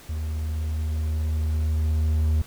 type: tone with level ramp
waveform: triangle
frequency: 77.78 Hz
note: D#2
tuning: in tune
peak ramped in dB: -24 to -16 dBFS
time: 0.09-2.42 s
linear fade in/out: 5 ms
effects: pink hiss -47 dBFS RMS until 2.46 s